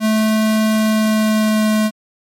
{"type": "tone with pitch glide", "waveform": "square", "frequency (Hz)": [217.5, 215.4], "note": ["A3", "A3"], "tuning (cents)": [-20, -37], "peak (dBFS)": -13, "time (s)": [0, 1.91], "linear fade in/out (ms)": 50, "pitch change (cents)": -17, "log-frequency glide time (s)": [0.75, 1.72], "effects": ["MP3 64 kbps"]}